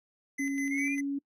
square tone with tremolo, 2034 Hz, C7, 50 cents flat, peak -34 dBFS, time 0.38-1.01 s, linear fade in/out 10 ms, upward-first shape square, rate 5 Hz, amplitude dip 55%
sine tone with pitch glide, 276.5 to 279.7 Hz, C#4 to C#4, -4 to +16 cents, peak -29 dBFS, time 0.39-1.19 s, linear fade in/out 10 ms, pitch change +20 cents, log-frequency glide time 0.62-0.86 s
sine linear sweep, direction up, 2090 to 2457 Hz, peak -32 dBFS, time 0.7-0.96 s, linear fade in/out 20 ms
effects noise-tail reverb RT60 0.1 s tail -24 dB re dry + low-pass 11000 Hz 12 dB/octave

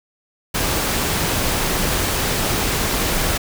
pink noise, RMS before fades -20 dBFS, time 0.54-3.38 s, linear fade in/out 10 ms, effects none

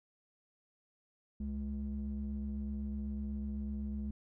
triangle ring-modulated tone, 71.5 Hz, D2, 46 cents flat, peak -30 dBFS, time 1.4-4.11 s, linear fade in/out 5 ms, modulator 139 Hz, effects tanh soft clip ceiling -28 dBFS

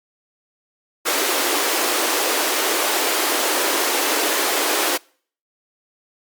pink high-pass noise, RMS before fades -20 dBFS, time 1.05-4.98 s, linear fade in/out 20 ms, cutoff 300 Hz, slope 48 dB/octave, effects noise-tail reverb RT60 0.5 s tail -26 dB re dry + Opus 48 kbps

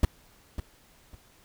brown noise with echo, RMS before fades -18 dBFS, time 0.03-0.05 s, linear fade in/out 2 ms, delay 550 ms, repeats 2, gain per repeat -13 dB, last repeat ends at 1.15 s, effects pink hiss -59 dBFS RMS until 1.44 s

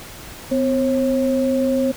sine tone pair together, 254.6 / 539.5 Hz, C4 / C#5, -47 / -47 cents, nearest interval octave + minor second, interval 1300 cents, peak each -18 / -19 dBFS, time 0.51-1.92 s, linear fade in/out 10 ms, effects pink hiss -37 dBFS RMS until 1.96 s

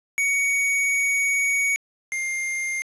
square tone pair in turn, 2241 / 2111 Hz, C#7 / C7, +18 / +15 cents, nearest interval minor second, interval 103 cents, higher first, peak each -20 / -25 dBFS, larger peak first, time 0.18-1.76 / 2.12-2.82 s, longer first, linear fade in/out 0 ms, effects resampled to 24000 Hz + 8-bit

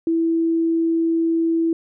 sine tone, 329.6 Hz, E4, in tune, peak -16 dBFS, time 0.07-1.73 s, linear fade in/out 2 ms, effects none

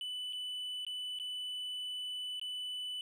triangle tone with dropouts, 2988 Hz, F#7, 16 cents sharp, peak -36 dBFS, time 0.01-3.01 s, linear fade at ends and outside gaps 1 ms, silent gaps 0.326-0.331 / 0.85-0.866 / 1.188-1.198 / 2.397-2.414 s, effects none

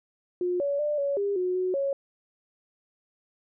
sine tone with pitch steps, 357.5 / 566 / 594 / 562 / 402.5 / 364.2 / 368.4 / 553 Hz, F4 / C#5 / D5 / C#5 / G4 / F#4 / F#4 / C#5, +41 / +36 / +20 / +24 / +46 / -27 / -7 / -4 cents, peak -24 dBFS, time 0.41-1.93 s, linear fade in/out 2 ms, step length 190 ms, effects none

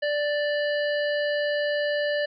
harmonic tone, 587.3 Hz, D5, in tune, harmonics 1 / 3 / 5 / 7 / 8, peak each -24 / -29 / -36 / -41 / -42 dBFS, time 0.02-2.26 s, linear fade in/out 10 ms, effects none

